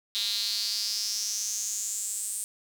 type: tone with high-pass filter sweep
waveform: square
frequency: 107.9 Hz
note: A2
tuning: 33 cents flat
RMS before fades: -31 dBFS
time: 0.15-2.44 s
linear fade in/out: 0 ms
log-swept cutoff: 3800 to 8700 Hz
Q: 6.1
effects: none